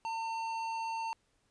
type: tone with tanh clipping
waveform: sine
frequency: 904 Hz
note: A5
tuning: 47 cents sharp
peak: -36 dBFS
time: 0.05-1.13 s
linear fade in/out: 0 ms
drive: 13 dB
effects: pink hiss -74 dBFS RMS until 1.5 s + resampled to 22050 Hz